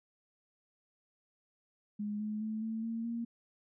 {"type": "tone with pitch steps", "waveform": "sine", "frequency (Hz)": [208.2, 212.9, 217.8, 222.8, 227.8, 233], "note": ["G#3", "G#3", "A3", "A3", "A#3", "A#3"], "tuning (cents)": [5, 43, -17, 22, -40, -1], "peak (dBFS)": -34, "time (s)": [1.99, 3.25], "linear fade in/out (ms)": 10, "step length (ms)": 210, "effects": []}